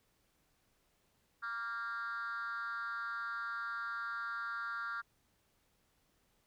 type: tone with frequency modulation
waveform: sine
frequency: 1390 Hz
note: F6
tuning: 9 cents flat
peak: -35 dBFS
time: 1.42-5.02 s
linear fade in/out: 20 ms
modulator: 226 Hz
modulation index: 0.93
effects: tanh soft clip ceiling -36 dBFS + pink hiss -75 dBFS RMS until 6.46 s